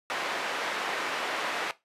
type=band-pass noise; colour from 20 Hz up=white; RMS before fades=-32 dBFS; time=0.1-1.71 s; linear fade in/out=0 ms; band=400 to 2000 Hz; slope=12 dB/octave; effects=noise-tail reverb RT60 0.2 s tail -17 dB re dry + resampled to 32000 Hz